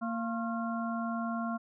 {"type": "harmonic tone with a mistuned harmonic", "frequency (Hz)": 230, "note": "A#3", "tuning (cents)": -23, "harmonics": [1, 3, 5, 6], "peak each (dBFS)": [-33, -38, -40, -41], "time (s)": [0.01, 1.58], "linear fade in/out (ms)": 20, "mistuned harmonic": 5, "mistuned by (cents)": -110, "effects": []}